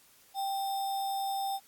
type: tone with sample-and-hold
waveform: sine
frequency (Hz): 784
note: G5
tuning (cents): 0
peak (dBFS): -30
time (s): 0.34-1.6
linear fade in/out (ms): 50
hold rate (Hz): 4410
effects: white hiss -61 dBFS RMS until 1.67 s + AAC 64 kbps